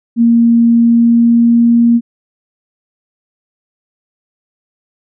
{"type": "tone with pitch glide", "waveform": "sine", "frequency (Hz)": [233.1, 234.9], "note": ["A#3", "A#3"], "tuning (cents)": [0, 13], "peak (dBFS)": -5, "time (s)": [0.16, 2.01], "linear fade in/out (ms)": 50, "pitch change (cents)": 13, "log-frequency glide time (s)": [0.69, 1.84], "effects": []}